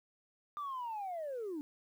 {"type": "linear sweep", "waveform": "sine", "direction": "down", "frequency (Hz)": [1200, 280], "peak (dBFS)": -36, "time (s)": [0.57, 1.61], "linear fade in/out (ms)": 0, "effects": ["tanh soft clip ceiling -35 dBFS", "11-bit"]}